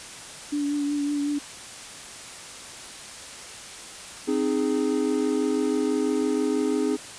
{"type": "tone with vibrato", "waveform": "sine", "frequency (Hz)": 289, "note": "D4", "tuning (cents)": -28, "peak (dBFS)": -23, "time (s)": [0.52, 1.39], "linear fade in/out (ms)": 10, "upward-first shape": "triangle", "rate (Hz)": 5.4, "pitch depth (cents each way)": 27}
{"type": "chord", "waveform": "triangle", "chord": "Ab major", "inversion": "first", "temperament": "equal with one note detuned", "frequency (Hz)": [261.6, 307.7, 415.3], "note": ["C4", "Eb4", "Ab4"], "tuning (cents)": [0, -19, 0], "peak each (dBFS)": -24, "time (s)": [4.27, 6.97], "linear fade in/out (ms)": 20}
{"effects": ["white hiss -40 dBFS RMS until 7.18 s", "resampled to 22050 Hz"]}